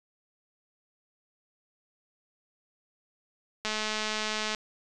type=click train; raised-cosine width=0.2 ms; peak=-14 dBFS; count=194; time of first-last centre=3.65-4.548 s; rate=215 Hz; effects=resampled to 24000 Hz